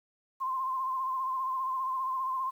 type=tone with vibrato; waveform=sine; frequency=1046.5 Hz; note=C6; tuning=in tune; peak=-29 dBFS; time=0.4-2.51 s; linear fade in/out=20 ms; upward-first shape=sine; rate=15 Hz; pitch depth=43 cents each way; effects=10-bit